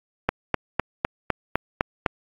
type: click train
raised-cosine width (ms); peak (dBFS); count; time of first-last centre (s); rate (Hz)
0.5; -4; 8; 0.29-2.062; 3.95
effects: AAC 32 kbps